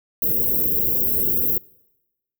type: band-stop noise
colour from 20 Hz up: white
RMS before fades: -20 dBFS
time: 0.22-1.58 s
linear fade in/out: 2 ms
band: 520 to 13000 Hz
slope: 96 dB/octave
effects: noise-tail reverb RT60 1.0 s tail -25 dB re dry